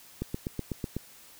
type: click train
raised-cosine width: 3 ms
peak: -18 dBFS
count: 7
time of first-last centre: 0.22-0.966 s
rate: 8.04 Hz
effects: white hiss -53 dBFS RMS until 1.39 s